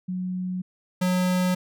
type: tone pair in turn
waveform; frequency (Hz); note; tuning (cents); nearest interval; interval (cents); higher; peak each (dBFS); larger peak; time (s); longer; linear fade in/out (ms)
sine / square; 183.2 / 182.14; F#3 / F#3; -17 / -27; unison; 10; first; -26 / -21; second; 0.08-0.62 / 1.01-1.55; neither; 10
effects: none